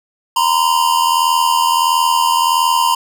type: tone pair together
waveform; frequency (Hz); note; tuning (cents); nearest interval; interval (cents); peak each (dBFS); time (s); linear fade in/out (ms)
square; 940 / 1021.5; A#5 / C6; +14 / -42; minor second; 144; -15; 0.36-2.95; 5
effects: none